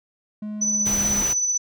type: tone with pitch glide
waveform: triangle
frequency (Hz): 211.4 to 206.1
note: G#3 to G#3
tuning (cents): +31 to -13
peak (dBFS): -26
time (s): 0.42-1.22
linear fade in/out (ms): 5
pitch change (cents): -44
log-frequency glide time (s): 0.71-0.95
type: tone with tremolo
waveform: sine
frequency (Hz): 5990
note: F#8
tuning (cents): +20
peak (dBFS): -18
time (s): 0.61-1.58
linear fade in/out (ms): 10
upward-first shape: sine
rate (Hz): 16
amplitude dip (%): 35
type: noise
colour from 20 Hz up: pink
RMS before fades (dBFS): -30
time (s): 0.85-1.34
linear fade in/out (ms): 20
effects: none